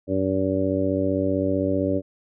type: harmonic tone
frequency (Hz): 95.5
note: G2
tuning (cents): -45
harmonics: 1 / 2 / 3 / 4 / 5 / 6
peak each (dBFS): -29 / -30 / -24 / -29 / -29 / -26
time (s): 0.07-2.02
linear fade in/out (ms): 50
effects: none